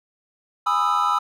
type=chord; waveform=triangle; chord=E major seventh; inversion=first; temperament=just; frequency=824.1 / 988.9 / 1236.1 / 1318.5 Hz; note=G#5 / B5 / D#6 / E6; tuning=-14 / +2 / -12 / 0 cents; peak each=-25 / -22 / -21 / -20 dBFS; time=0.66-1.19 s; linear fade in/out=10 ms; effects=none